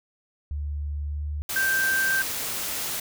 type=tone with pitch glide; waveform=sine; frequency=73.1 to 74.12 Hz; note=D2 to D2; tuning=-7 to +17 cents; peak=-27 dBFS; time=0.51-1.42 s; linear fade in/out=0 ms; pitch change=+24 cents; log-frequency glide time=1.06-1.24 s
type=noise; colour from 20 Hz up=white; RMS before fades=-30 dBFS; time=1.49-3 s; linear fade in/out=5 ms
type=tone; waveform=sine; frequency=1568 Hz; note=G6; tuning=in tune; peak=-21 dBFS; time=1.56-2.22 s; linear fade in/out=2 ms
effects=none